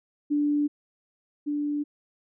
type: tone pair in turn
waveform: sine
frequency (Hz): 293 / 293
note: D4 / D4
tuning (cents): -4 / -4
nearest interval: unison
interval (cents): 0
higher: neither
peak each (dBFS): -21 / -25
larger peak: first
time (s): 0.3-0.68 / 1.46-1.84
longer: neither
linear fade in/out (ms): 20
effects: none